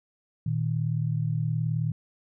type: tone pair together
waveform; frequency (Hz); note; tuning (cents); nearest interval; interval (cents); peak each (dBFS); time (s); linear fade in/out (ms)
sine; 116.54 / 155.56; A#2 / D#3; 0 / 0; perfect fourth; 500; -27; 0.46-1.92; 5
effects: none